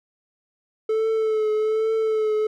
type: tone with vibrato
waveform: triangle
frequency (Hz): 436.4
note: A4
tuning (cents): -14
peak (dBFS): -17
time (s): 0.89-2.47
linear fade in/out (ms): 5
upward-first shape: triangle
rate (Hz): 1.2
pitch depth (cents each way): 36
effects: none